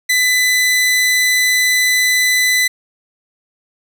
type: tone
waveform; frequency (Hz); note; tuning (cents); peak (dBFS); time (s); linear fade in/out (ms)
sawtooth; 2002; B6; +23; -8; 0.09-2.68; 10
effects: none